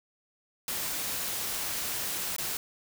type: noise with dropouts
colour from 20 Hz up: white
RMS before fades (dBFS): -33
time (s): 0.68-2.57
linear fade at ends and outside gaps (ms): 1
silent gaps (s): 2.364-2.383
effects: none